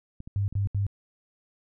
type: clicks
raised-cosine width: 5 ms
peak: -27 dBFS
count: 4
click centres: 0.204 / 0.275 / 0.526 / 0.658 s
type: tone bursts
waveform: sine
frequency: 99.9 Hz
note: G2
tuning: 33 cents sharp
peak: -23 dBFS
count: 3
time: 0.36-0.866 s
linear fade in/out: 0 ms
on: 120 ms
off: 73 ms
effects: none